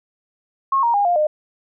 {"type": "tone with pitch steps", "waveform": "sine", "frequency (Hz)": [1084, 938.2, 812.1, 702.9, 608.4], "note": ["C#6", "A#5", "G#5", "F5", "D#5"], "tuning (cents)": [-39, 11, -39, 11, -39], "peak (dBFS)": -14, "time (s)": [0.72, 1.27], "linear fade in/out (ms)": 5, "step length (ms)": 110, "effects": []}